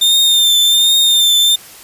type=tone with vibrato; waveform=40% pulse; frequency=3610 Hz; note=A7; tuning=44 cents sharp; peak=-7 dBFS; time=0.01-1.56 s; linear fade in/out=10 ms; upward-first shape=triangle; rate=1.3 Hz; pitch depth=42 cents each way; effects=white hiss -37 dBFS RMS until 1.83 s + resampled to 32000 Hz